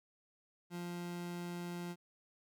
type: tone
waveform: 30% pulse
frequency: 174.61 Hz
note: F3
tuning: in tune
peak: -38 dBFS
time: 0.7-1.96 s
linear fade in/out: 50 ms
effects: none